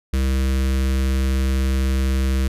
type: tone with notch filter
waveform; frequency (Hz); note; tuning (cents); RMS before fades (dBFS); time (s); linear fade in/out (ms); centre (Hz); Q
square; 66; C2; +16; -19; 0.13-2.48; 5; 800; 1
effects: resampled to 32000 Hz